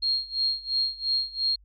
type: tone with tremolo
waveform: sine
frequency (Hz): 4246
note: C8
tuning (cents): +25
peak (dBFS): -21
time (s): 0.02-1.56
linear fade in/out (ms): 10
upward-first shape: sine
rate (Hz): 2.9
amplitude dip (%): 90
effects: added 50 Hz sine -53 dBFS peak until 1.64 s